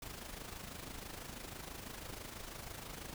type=noise with amplitude modulation; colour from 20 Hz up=pink; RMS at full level=-45 dBFS; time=0.02-3.14 s; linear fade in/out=2 ms; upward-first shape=sine; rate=26.1 Hz; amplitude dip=60%; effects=none